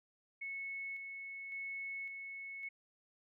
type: tone with tremolo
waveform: sine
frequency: 2200 Hz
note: C#7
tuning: 14 cents flat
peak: -40 dBFS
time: 0.41-2.69 s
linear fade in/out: 10 ms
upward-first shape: square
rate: 0.9 Hz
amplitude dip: 35%
effects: none